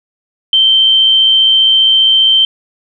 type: tone with amplitude modulation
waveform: sine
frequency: 3120 Hz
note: G7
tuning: 9 cents flat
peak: -4 dBFS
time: 0.53-2.45 s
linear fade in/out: 2 ms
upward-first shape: sine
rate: 115 Hz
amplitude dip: 30%
effects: none